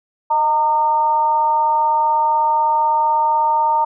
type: tone with amplitude modulation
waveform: sine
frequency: 916 Hz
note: A#5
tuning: 31 cents flat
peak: -10 dBFS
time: 0.3-3.85 s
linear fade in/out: 10 ms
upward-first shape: sine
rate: 297 Hz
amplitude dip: 60%
effects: none